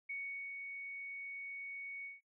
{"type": "tone with ADSR envelope", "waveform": "sine", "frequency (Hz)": 2228, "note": "C#7", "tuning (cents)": 8, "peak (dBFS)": -39, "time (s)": [0.09, 2.21], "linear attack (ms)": 10, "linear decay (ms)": 420, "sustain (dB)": -4, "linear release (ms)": 160, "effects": ["noise-tail reverb RT60 0.1 s tail -19 dB re dry"]}